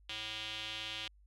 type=tone with band-pass filter; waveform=square; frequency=109 Hz; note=A2; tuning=16 cents flat; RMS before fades=-42 dBFS; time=0.09-1.08 s; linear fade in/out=5 ms; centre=3200 Hz; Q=4.1; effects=added 50 Hz sine -60 dBFS peak until 1.26 s